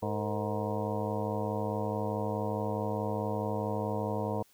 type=harmonic tone with a mistuned harmonic; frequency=104.7 Hz; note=G#2; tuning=15 cents sharp; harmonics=1 / 2 / 3 / 4 / 5 / 6 / 7 / 8 / 9 / 10; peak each=-36 / -37 / -41 / -37 / -38 / -40 / -41 / -48 / -39 / -49 dBFS; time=0.02-4.43 s; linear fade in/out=10 ms; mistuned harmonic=4; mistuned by=+130 cents; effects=white hiss -64 dBFS RMS until 4.53 s

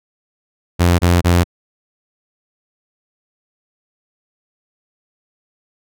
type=tone bursts; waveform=sawtooth; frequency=87.31 Hz; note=F2; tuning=in tune; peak=-6 dBFS; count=3; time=0.79-1.442 s; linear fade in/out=20 ms; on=200 ms; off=26 ms; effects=none

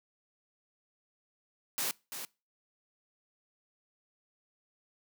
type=noise with echo; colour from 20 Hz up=white; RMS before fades=-33 dBFS; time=1.78-1.91 s; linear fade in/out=0 ms; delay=340 ms; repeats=1; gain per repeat=-8 dB; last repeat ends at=2.25 s; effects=noise-tail reverb RT60 0.3 s tail -24 dB re dry + high-pass 150 Hz 12 dB/octave

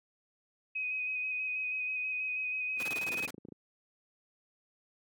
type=tone with vibrato; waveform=sine; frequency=2515 Hz; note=D#7; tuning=18 cents sharp; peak=-32 dBFS; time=0.75-3.27 s; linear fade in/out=10 ms; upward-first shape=square; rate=6.2 Hz; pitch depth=15 cents each way
type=noise with exponential decay; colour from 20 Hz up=brown; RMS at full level=-46 dBFS; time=2.77-2.85 s; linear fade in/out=2 ms; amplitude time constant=17 ms
type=noise bursts; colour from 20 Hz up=pink; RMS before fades=-40 dBFS; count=10; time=2.8-3.305 s; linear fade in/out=0 ms; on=28 ms; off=25 ms
type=clicks; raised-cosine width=3 ms; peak=-31 dBFS; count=10; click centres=3.106 / 3.152 / 3.203 / 3.237 / 3.276 / 3.344 / 3.381 / 3.451 / 3.486 / 3.522 s
effects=high-pass 200 Hz 12 dB/octave + AAC 64 kbps

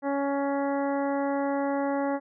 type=harmonic tone; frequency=279.4 Hz; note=C#4; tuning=14 cents sharp; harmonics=1 / 2 / 3 / 4 / 5 / 6 / 7; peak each=-28 / -29 / -32 / -39 / -42 / -43 / -44 dBFS; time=0.02-2.2 s; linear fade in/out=50 ms; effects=none

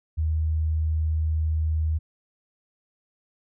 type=tone; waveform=sine; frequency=78.7 Hz; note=D#2; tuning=20 cents sharp; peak=-21 dBFS; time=0.17-1.99 s; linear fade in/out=20 ms; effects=none

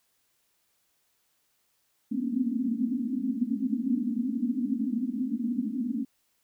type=band-pass noise; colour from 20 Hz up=white; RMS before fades=-29 dBFS; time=2.11-6.05 s; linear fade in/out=5 ms; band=220 to 270 Hz; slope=96 dB/octave; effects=white hiss -72 dBFS RMS until 6.43 s

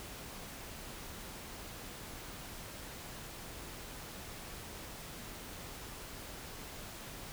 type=silence; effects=pink hiss -47 dBFS RMS until 7.32 s

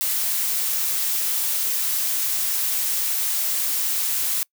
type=noise; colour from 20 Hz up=blue; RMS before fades=-23 dBFS; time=0.01-4.43 s; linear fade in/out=0 ms; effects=noise-tail reverb RT60 0.1 s tail -25 dB re dry

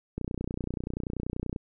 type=click train; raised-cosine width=3 ms; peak=-19 dBFS; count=43; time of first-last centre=0.18-1.562 s; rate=30.4 Hz; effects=none

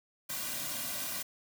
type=noise with comb filter; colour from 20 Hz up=white; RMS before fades=-37 dBFS; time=0.29-1.23 s; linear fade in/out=10 ms; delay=2.3 ms; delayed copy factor=-0.8; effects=none

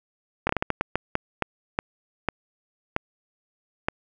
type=slowing click train; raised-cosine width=0.5 ms; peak=-7 dBFS; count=14; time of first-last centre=0.47-3.885 s; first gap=23 ms; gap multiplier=1.36; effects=none

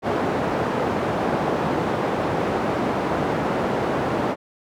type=band-pass noise; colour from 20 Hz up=white; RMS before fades=-23 dBFS; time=0.02-4.36 s; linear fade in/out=50 ms; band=120 to 730 Hz; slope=12 dB/octave; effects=none

